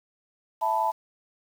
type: chord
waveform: sine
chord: E suspended fourth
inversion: none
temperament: just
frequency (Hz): 659.3 / 879 / 988.9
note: E5 / A5 / B5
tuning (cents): 0 / -2 / +2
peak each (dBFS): -30 / -24 / -28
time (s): 0.61-0.92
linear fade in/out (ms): 20
effects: 8-bit